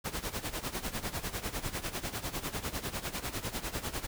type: noise with tremolo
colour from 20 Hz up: pink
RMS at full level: -34 dBFS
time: 0.04-4.07 s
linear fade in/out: 20 ms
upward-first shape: sine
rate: 10 Hz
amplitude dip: 80%
effects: none